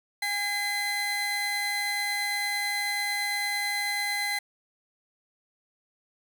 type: tone pair together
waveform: 30% pulse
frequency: 815 / 2042 Hz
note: G#5 / C7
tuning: -33 / -43 cents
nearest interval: octave + major third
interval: 1590 cents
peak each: -31 / -25 dBFS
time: 0.22-4.39 s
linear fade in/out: 5 ms
effects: none